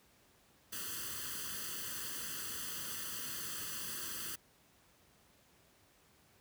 white noise with comb filter, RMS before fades -42 dBFS, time 0.72-4.36 s, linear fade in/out 10 ms, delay 0.65 ms, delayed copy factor +0.95, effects pink hiss -67 dBFS RMS until 6.4 s + high-pass 60 Hz 12 dB/octave

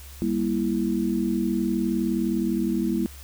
sine chord, E diminished, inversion first, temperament just, 197.78 / 237.3 / 329.6 Hz, G3 / Bb3 / E4, +16 / +31 / 0 cents, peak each -26 dBFS, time 0.22-3.06 s, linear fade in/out 0 ms, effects added 69 Hz sine -41 dBFS peak until 3.23 s + white hiss -47 dBFS RMS until 3.23 s

